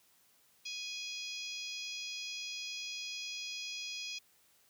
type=harmonic tone; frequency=830.6 Hz; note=G#5; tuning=in tune; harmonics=3 / 4 / 5 / 6 / 7 / 8; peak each=-44 / -45 / -50 / -45 / -50 / -53 dBFS; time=0.65-4.19 s; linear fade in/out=10 ms; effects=white hiss -68 dBFS RMS until 4.69 s + high-pass 60 Hz 12 dB/octave